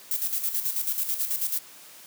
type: noise with tremolo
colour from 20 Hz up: violet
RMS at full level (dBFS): -26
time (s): 0.11-1.59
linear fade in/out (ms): 2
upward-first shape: square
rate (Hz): 9.2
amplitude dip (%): 60
effects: white hiss -48 dBFS RMS until 2.06 s + high-pass 150 Hz 12 dB/octave